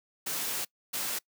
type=noise bursts at uneven times; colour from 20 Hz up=white; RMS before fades=-33 dBFS; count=2; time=0.26-0.65 / 0.93-1.19 s; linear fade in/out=10 ms; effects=noise-tail reverb RT60 0.1 s tail -24 dB re dry + high-pass 150 Hz 12 dB/octave